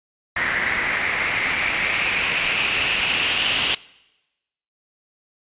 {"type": "noise with low-pass filter sweep", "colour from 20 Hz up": "white", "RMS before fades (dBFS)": -22, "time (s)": [0.36, 3.75], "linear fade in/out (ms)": 5, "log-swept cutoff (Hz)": [1900, 3000], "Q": 4.9, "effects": ["noise-tail reverb RT60 1.0 s tail -22 dB re dry", "resampled to 8000 Hz"]}